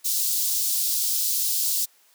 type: high-pass noise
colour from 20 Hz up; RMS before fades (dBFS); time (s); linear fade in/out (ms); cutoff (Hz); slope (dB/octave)
white; -24; 0.04-1.86; 20; 4100; 24
effects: white hiss -59 dBFS RMS until 2.14 s + high-pass 400 Hz 12 dB/octave